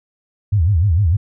sine tone with vibrato, 90.6 Hz, F#2, 36 cents flat, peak -11 dBFS, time 0.52-1.17 s, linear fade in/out 10 ms, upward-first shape sine, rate 6.6 Hz, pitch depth 270 cents each way, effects none

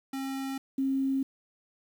square / sine tone pair in turn, 269.2 / 269.2 Hz, C4 / C4, +49 / +49 cents, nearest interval unison, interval 0 cents, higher neither, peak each -33 / -25 dBFS, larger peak second, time 0.13-0.58 / 0.78-1.23 s, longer neither, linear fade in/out 5 ms, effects 9-bit

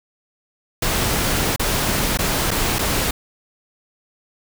pink noise with dropouts, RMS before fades -20 dBFS, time 0.82-3.11 s, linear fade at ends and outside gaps 5 ms, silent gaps 1.562-1.595 / 2.174-2.188 / 2.508-2.513 / 2.786-2.79 s, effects none

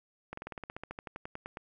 slowing click train, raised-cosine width 0.5 ms, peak -25 dBFS, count 18, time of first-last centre 0.33-1.571 s, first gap 44 ms, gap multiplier 1.06, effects none

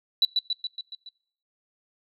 sine tone with echo, 3951 Hz, B7, in tune, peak -15 dBFS, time 0.22-0.25 s, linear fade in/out 2 ms, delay 140 ms, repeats 6, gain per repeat -4 dB, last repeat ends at 1.09 s, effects noise-tail reverb RT60 0.7 s tail -25 dB re dry + tanh soft clip ceiling -12 dBFS

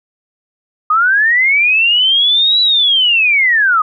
sine linear two-way sweep, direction up then down, 1215 to 3962 to 1215 Hz, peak -8 dBFS, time 0.9-3.82 s, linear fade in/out 5 ms, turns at 2.61 s, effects none

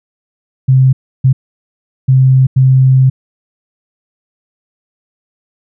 sine tone bursts at uneven times, 131.2 Hz, C3, 5 cents sharp, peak -4 dBFS, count 4, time 0.68-0.93 / 1.24-1.33 / 2.08-2.47 / 2.56-3.1 s, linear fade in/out 10 ms, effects none

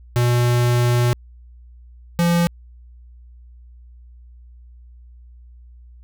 square tone pair in turn, 121.3 / 171.54 Hz, B2 / F3, -31 / -31 cents, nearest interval tritone, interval 600 cents, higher second, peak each -15 dBFS, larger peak neither, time 0.16-1.13 / 2.19-2.47 s, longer first, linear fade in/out 0 ms, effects added 60 Hz sine -41 dBFS peak until 6.03 s

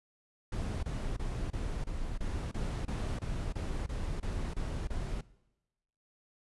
brown noise bursts, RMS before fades -35 dBFS, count 14, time 0.52-5.211 s, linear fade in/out 5 ms, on 310 ms, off 27 ms, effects noise-tail reverb RT60 1.0 s tail -21 dB re dry + resampled to 24000 Hz

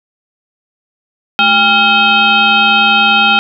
sine tone with frequency modulation, 1975.5 Hz, B6, in tune, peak -6 dBFS, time 1.39-3.39 s, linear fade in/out 0 ms, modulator 586 Hz, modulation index 2.4, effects none

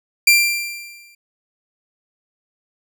sawtooth tone with exponential decay, 2370 Hz, D7, 15 cents sharp, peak -4 dBFS, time 0.27-1.15 s, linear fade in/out 5 ms, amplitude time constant 190 ms, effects none

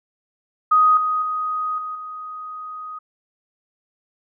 sine tone with level steps, 1250 Hz, D#6, 8 cents sharp, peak -11 / -18 / -21 / -26 / -30 dBFS, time 0.71-2.99 s, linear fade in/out 10 ms, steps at 0.97 / 1.22 / 1.78 / 1.95 s, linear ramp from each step 2 ms, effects none

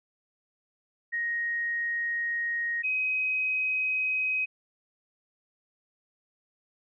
sine tone pair in turn, 1874 / 2526 Hz, A#6 / D#7, +9 / +26 cents, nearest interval perfect fourth, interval 517 cents, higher second, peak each -27 / -25 dBFS, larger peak second, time 1.12-2.83 / 2.83-4.46 s, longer first, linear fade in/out 20 ms, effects none

